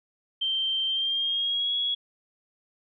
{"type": "tone with pitch glide", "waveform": "sine", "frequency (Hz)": [3136, 3342], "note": ["G7", "G#7"], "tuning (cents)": [0, 10], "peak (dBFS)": -24, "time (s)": [0.41, 1.95], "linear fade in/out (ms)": 10, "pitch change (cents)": 110, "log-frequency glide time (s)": [0.87, 1.74], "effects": []}